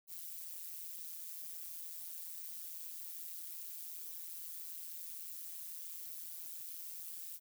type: noise with amplitude modulation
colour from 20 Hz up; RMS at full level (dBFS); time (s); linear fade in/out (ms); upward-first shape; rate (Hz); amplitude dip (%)
violet; -43; 0.07-7.4; 50; sine; 167; 85
effects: none